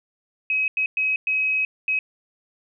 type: tone bursts at uneven times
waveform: sine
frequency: 2545 Hz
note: D#7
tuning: 39 cents sharp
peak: -19 dBFS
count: 5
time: 0.5-0.68 / 0.77-0.86 / 0.97-1.16 / 1.27-1.65 / 1.88-1.99 s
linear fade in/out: 2 ms
effects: none